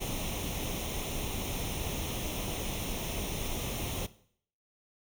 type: noise with comb filter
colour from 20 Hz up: pink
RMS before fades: -35 dBFS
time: 0-4.07 s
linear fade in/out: 20 ms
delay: 0.32 ms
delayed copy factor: +0.7
effects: noise-tail reverb RT60 0.6 s tail -17 dB re dry